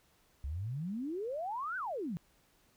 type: exponential two-way sweep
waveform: sine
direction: up then down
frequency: 64.7 to 1568 to 154.8 Hz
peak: -35 dBFS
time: 0.44-2.17 s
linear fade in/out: 0 ms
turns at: 1.77 s
effects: pink hiss -69 dBFS RMS until 2.76 s